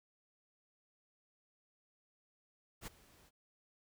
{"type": "noise with ADSR envelope", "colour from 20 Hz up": "pink", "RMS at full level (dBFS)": -44, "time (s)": [2.81, 3.31], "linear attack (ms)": 61, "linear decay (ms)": 13, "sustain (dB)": -21, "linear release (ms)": 39, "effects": []}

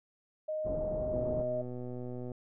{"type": "tone", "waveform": "sine", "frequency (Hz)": 620, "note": "D#5", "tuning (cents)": -6, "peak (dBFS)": -32, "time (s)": [0.48, 1.62], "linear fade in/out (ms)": 10}
{"type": "low-pass noise", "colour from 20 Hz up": "pink", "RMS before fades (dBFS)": -39, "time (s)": [0.64, 1.44], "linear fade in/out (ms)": 20, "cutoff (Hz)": 690, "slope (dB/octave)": 24}
{"type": "click train", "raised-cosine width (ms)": 2, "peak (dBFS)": -29, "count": 147, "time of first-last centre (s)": [1.14, 2.317], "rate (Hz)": 124}
{"effects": []}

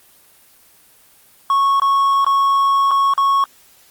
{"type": "tone with dropouts", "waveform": "triangle", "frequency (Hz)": 1103, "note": "C#6", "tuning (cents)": -9, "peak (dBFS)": -10, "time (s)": [1.5, 3.44], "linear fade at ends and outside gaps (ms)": 1, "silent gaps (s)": [[1.798, 1.819], [2.246, 2.265], [2.91, 2.914], [3.137, 3.178]], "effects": ["white hiss -50 dBFS RMS until 3.9 s", "Opus 24 kbps"]}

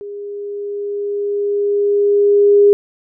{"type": "tone with level ramp", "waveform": "sine", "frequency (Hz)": 407.4, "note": "G#4", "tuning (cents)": -33, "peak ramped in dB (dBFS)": [-26, -5], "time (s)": [0.01, 2.73], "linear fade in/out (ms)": 0, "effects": []}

